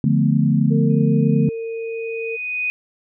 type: chord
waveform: sine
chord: B half-diminished seventh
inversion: first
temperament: equal with one note detuned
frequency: 146.83 / 174.61 / 220 / 251 Hz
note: D3 / F3 / A3 / B3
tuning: 0 / 0 / 0 / +28 cents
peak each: -17 / -21 / -18 / -22 dBFS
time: 0.04-1.49 s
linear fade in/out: 2 ms
type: tone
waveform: sine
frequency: 454.6 Hz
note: A#4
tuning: 43 cents flat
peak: -24 dBFS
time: 0.7-2.37 s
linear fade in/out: 20 ms
type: tone with exponential growth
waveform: sine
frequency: 2489 Hz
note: D#7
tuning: in tune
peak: -18 dBFS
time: 0.9-2.7 s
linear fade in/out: 0 ms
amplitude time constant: 390 ms
effects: none